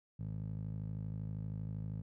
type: tone with band-pass filter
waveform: 15% pulse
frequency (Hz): 52.7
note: G#1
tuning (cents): +26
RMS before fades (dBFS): -41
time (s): 0.19-2.02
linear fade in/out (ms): 10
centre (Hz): 130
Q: 2.1
effects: none